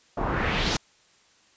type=noise with low-pass filter sweep; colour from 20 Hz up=pink; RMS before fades=-26 dBFS; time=0.17-0.77 s; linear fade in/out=5 ms; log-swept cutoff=790 to 5900 Hz; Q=1.9; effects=white hiss -60 dBFS RMS until 1.56 s + resampled to 16000 Hz